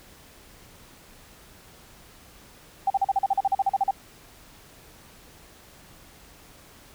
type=tone bursts; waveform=sine; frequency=784 Hz; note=G5; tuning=in tune; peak=-18 dBFS; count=15; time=2.87-3.91 s; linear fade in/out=5 ms; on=32 ms; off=40 ms; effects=pink hiss -51 dBFS RMS until 6.94 s